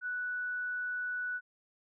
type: tone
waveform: sine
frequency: 1480 Hz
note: F#6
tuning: in tune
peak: -33 dBFS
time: 0.01-1.41 s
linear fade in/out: 50 ms
effects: none